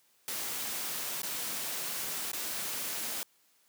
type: noise with dropouts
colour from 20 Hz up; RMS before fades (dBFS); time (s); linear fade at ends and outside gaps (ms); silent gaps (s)
white; -36; 0.28-3.23; 0; 1.218-1.232 / 2.316-2.332
effects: white hiss -68 dBFS RMS until 3.68 s + high-pass 150 Hz 12 dB/octave